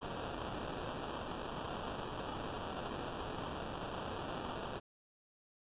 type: noise with sample-and-hold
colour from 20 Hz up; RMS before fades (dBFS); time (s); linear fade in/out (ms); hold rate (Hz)
white; -42; 0.01-4.8; 20; 2100
effects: resampled to 8000 Hz